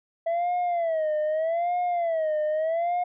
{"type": "tone with vibrato", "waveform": "sine", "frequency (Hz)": 659.3, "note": "E5", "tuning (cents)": 0, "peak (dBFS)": -20, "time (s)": [0.26, 3.04], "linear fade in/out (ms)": 10, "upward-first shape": "sine", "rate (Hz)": 0.81, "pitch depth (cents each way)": 140, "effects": ["tanh soft clip ceiling -22 dBFS"]}